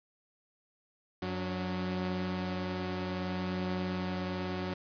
sawtooth tone cluster, 92 / 183.4 / 286 Hz, F#2 / F#3 / D4, -9 / -15 / -46 cents, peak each -36 / -30 / -38 dBFS, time 1.22-4.74 s, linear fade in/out 5 ms, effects resampled to 11025 Hz + 9-bit

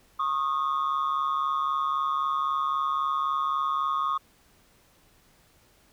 sine tone pair together, 1093 / 1236.8 Hz, C#6 / D#6, -25 / -11 cents, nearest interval major second, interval 214 cents, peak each -25 / -25 dBFS, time 0.19-4.18 s, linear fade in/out 10 ms, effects tanh soft clip ceiling -21 dBFS + pink hiss -61 dBFS RMS until 5.92 s

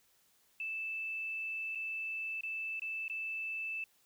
sine tone with dropouts, 2637 Hz, E7, in tune, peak -36 dBFS, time 0.6-3.84 s, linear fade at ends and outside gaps 2 ms, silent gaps 1.75-1.755 / 2.409-2.434 / 2.796-2.819 / 3.081-3.098 s, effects white hiss -70 dBFS RMS until 4.05 s

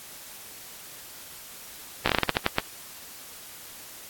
slowing click train, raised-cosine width 0.3 ms, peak -4 dBFS, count 11, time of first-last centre 2.06-2.584 s, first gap 15 ms, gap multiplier 1.26, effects white hiss -44 dBFS RMS until 4.09 s + AAC 64 kbps

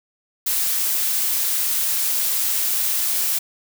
blue noise, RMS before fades -21 dBFS, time 0.46-3.39 s, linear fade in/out 10 ms, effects none

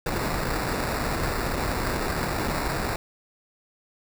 pink noise with sample-and-hold, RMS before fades -27 dBFS, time 0.06-2.96 s, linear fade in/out 2 ms, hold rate 3150 Hz, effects none

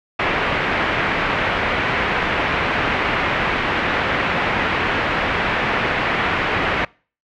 white low-pass noise, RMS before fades -20 dBFS, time 0.19-6.85 s, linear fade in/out 5 ms, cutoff 2400 Hz, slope 24 dB/octave, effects noise-tail reverb RT60 0.4 s tail -25 dB re dry

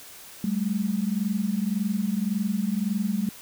sine tone pair together, 193.3 / 215.1 Hz, G3 / A3, -24 / -39 cents, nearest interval major second, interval 185 cents, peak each -26 dBFS, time 0.44-3.29 s, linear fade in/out 2 ms, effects white hiss -45 dBFS RMS until 3.41 s

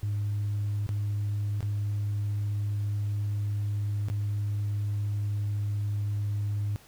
sine tone with dropouts, 103 Hz, G#2, 14 cents flat, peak -25 dBFS, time 0.03-6.76 s, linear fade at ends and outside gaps 0 ms, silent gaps 0.865-0.891 / 1.606-1.628 / 4.085-4.1 s, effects tanh soft clip ceiling -24 dBFS + pink hiss -55 dBFS RMS until 6.87 s

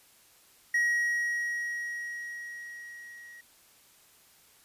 triangle tone with level ramp, 1900 Hz, A#6, 33 cents sharp, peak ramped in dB -21 to -45 dBFS, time 0.74-3.41 s, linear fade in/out 5 ms, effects white hiss -60 dBFS RMS until 4.64 s + resampled to 32000 Hz

